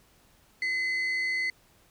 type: tone pair together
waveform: sine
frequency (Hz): 2037 / 4417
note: C7 / C#8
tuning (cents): -47 / -7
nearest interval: octave + minor second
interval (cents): 1340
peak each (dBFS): -25 / -36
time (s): 0.62-1.5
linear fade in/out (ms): 2
effects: tanh soft clip ceiling -23 dBFS + pink hiss -62 dBFS RMS until 1.9 s